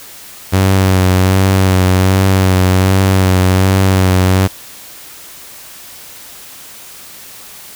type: tone with vibrato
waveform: sawtooth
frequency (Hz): 94.2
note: F#2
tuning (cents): +32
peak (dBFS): -4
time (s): 0.52-4.48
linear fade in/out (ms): 20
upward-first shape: sine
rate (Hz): 1.3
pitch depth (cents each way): 33
effects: white hiss -34 dBFS RMS until 7.75 s